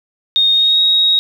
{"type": "tone with pitch glide", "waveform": "sine", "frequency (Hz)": [3700, 3778], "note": ["A#7", "A#7"], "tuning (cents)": [-14, 22], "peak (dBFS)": -9, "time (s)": [0.36, 1.19], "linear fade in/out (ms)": 0, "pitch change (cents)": 36, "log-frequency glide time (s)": [0.52, 0.81], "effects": ["7-bit"]}